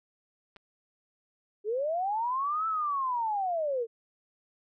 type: clicks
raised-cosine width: 0.3 ms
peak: -34 dBFS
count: 2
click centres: 0.562 / 0.567 s
type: linear two-way sweep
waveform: sine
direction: up then down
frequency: 397.9 to 1328 to 440 Hz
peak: -27 dBFS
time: 1.64-3.87 s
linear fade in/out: 50 ms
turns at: 2.67 s
effects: none